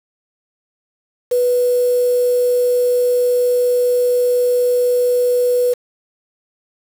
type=tone with quantisation; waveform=sine; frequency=492.1 Hz; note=B4; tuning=6 cents flat; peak=-12 dBFS; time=1.31-5.74 s; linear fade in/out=10 ms; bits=5; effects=none